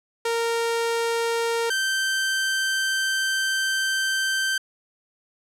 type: tone pair in turn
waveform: sawtooth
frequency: 462.8 / 1556.7 Hz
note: A#4 / G6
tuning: -13 / -13 cents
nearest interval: octave + major sixth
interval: 2100 cents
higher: second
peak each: -18 dBFS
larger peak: neither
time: 0.25-1.7 / 1.7-4.58 s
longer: second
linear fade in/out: 5 ms
effects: low-pass 11000 Hz 12 dB/octave